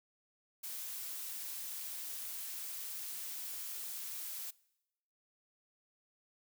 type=noise; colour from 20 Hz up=blue; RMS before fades=-43 dBFS; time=0.63-4.51 s; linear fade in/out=10 ms; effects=noise-tail reverb RT60 0.9 s tail -23 dB re dry